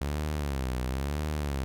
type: tone with vibrato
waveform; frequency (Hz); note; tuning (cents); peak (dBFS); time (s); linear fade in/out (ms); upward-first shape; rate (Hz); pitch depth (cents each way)
sawtooth; 69.1; C#2; -5; -25; 0.01-1.64; 0; sine; 0.98; 170
effects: none